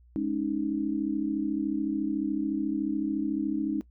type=chord; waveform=sine; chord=Ab suspended fourth; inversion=none; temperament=equal; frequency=207.7 / 277.2 / 311.1 Hz; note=Ab3 / Db4 / Eb4; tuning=0 / 0 / 0 cents; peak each=-33 / -30 / -29 dBFS; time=0.16-3.81 s; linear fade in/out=0 ms; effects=noise-tail reverb RT60 0.1 s tail -19 dB re dry + added 60 Hz sine -54 dBFS peak until 3.9 s

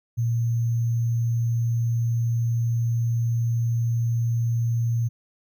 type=tone with sample-and-hold; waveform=sine; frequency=116.54 Hz; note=A#2; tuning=in tune; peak=-20 dBFS; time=0.17-5.09 s; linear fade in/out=20 ms; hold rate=6300 Hz; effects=none

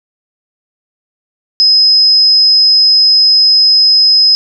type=tone; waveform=sine; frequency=5080 Hz; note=D#8; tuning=35 cents sharp; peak=-4 dBFS; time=1.6-4.35 s; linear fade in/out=0 ms; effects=none

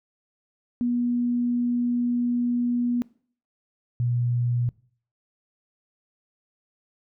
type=tone pair in turn; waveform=sine; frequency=242 / 121 Hz; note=B3 / B2; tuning=-35 / -35 cents; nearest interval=octave; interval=1200 cents; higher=first; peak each=-21 dBFS; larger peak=neither; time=0.81-3.02 / 4-4.69 s; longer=first; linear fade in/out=0 ms; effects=noise-tail reverb RT60 0.5 s tail -22 dB re dry

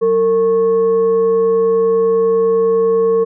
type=tone with frequency modulation; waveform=sine; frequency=455 Hz; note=A#4; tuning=42 cents flat; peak=-10 dBFS; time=0.01-3.25 s; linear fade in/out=20 ms; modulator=642 Hz; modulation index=0.32; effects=none

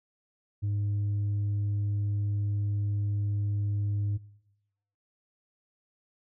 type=tone with tanh clipping; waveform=sine; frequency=102.4 Hz; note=G#2; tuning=24 cents flat; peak=-27 dBFS; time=0.62-4.18 s; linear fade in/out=20 ms; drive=2 dB; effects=noise-tail reverb RT60 1.0 s tail -23 dB re dry

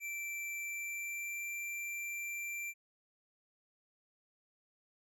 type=tone with pitch glide; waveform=square; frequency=2340 to 2356 Hz; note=D7 to D7; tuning=-7 to +5 cents; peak=-39 dBFS; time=0-2.74 s; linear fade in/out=50 ms; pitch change=+12 cents; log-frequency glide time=0.58-1.48 s; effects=none

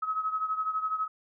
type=beating tone pair; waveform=sine; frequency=1277 / 1289 Hz; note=D#6 / E6; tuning=+45 / -39 cents; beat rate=12 Hz; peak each=-29 / -34 dBFS; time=0.02-1.08 s; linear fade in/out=10 ms; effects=none

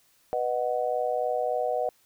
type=chord; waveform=sine; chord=B major; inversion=none; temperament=just; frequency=493.9 / 617.4 / 740.8 Hz; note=B4 / D#5 / F#5; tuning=0 / -14 / +2 cents; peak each=-29 dBFS; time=0.33-1.89 s; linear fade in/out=0 ms; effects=white hiss -64 dBFS RMS until 2.05 s

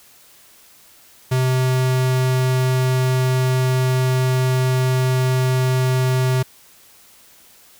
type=tone; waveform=square; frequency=128.9 Hz; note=C3; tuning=26 cents flat; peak=-16 dBFS; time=1.31-6.43 s; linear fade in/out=10 ms; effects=white hiss -49 dBFS RMS until 7.79 s

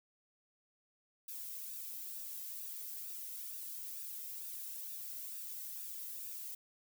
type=noise with flanger; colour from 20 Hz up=violet; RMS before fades=-45 dBFS; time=1.28-6.55 s; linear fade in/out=5 ms; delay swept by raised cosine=0.94 to 1.77 ms; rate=2.2 Hz; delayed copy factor=-0.55; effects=none

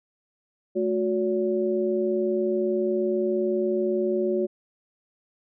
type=tone cluster; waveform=sine; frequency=217.6 / 365.6 / 568 Hz; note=A3 / F#4 / C#5; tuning=-19 / -21 / +42 cents; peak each=-29 / -23 / -29 dBFS; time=0.75-4.47 s; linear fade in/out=20 ms; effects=none

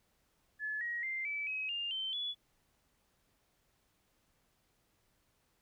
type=tone with pitch steps; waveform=sine; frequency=1718 / 1895.3 / 2091 / 2307 / 2545 / 2807 / 3097 / 3416 Hz; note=A6 / A#6 / C7 / D7 / D#7 / F7 / G7 / G#7; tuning=-42 / +28 / -2 / -31 / +39 / +8 / -22 / +48 cents; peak=-35 dBFS; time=0.59-2.35 s; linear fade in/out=50 ms; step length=220 ms; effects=pink hiss -75 dBFS RMS until 5.61 s

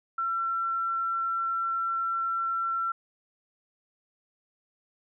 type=tone; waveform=sine; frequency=1352 Hz; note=E6; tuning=43 cents sharp; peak=-26 dBFS; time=0.18-2.92 s; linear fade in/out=5 ms; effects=none

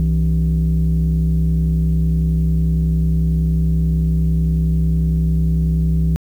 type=tone pair together; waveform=sine; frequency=64.65 / 162.9 Hz; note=C2 / E3; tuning=-20 / -20 cents; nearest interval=octave + major third; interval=1600 cents; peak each=-14 dBFS; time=0-6.16 s; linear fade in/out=0 ms; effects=tanh soft clip ceiling -10 dBFS + 8-bit

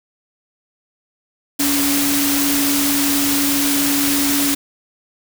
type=tone in noise; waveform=sine; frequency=283.1 Hz; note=C#4; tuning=37 cents sharp; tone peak=-18 dBFS; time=1.59-4.55 s; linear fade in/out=10 ms; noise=white; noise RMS=-19 dBFS; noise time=1.59-4.55 s; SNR=-2 dB; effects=none

